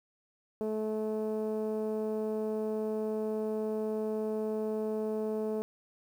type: tone with low-pass filter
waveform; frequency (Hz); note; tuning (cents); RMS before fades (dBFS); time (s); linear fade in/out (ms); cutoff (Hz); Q
10% pulse; 216.4; A3; -29; -33; 0.61-5.62; 0; 450; 1.8
effects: 10-bit